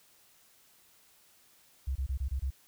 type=tone bursts; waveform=sine; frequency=66.5 Hz; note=C2; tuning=29 cents sharp; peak=-29 dBFS; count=6; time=1.87-2.506 s; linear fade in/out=10 ms; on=86 ms; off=24 ms; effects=white hiss -63 dBFS RMS until 2.67 s